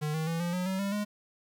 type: tone with pitch steps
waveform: square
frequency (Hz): 151.4 / 158.38 / 165.68 / 173.31 / 181.3 / 189.65 / 198.39 / 207.5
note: D#3 / D#3 / E3 / F3 / F#3 / F#3 / G3 / G#3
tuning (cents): -47 / +31 / +9 / -13 / -35 / +43 / +21 / -1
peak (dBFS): -30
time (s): 0.01-1.05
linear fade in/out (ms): 20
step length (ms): 130
effects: 10-bit